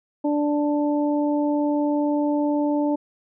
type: harmonic tone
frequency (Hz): 293.7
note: D4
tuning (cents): 0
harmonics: 1 / 2 / 3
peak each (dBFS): -20 / -26 / -30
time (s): 0.24-2.96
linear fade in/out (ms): 10
effects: none